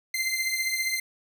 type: beating tone pair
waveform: sawtooth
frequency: 2075 / 2090 Hz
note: C7 / C7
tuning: -15 / -2 cents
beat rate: 15 Hz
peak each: -24 / -27 dBFS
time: 0.14-1 s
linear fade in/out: 5 ms
effects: none